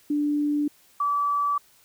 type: tone pair in turn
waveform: sine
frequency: 293.8 / 1153 Hz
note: D4 / D6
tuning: +1 / -32 cents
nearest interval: 2 octaves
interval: 2367 cents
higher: second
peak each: -21 dBFS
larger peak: neither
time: 0.1-0.68 / 1-1.58 s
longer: neither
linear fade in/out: 5 ms
effects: white hiss -58 dBFS RMS until 1.84 s